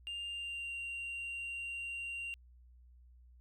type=tone with pitch glide; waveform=sine; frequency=2800 to 2766 Hz; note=F7 to F7; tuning=+4 to -17 cents; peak=-36 dBFS; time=0.07-2.34 s; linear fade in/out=0 ms; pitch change=-21 cents; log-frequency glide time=0.28-0.74 s; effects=tanh soft clip ceiling -38 dBFS + added 61 Hz sine -57 dBFS peak until 3.4 s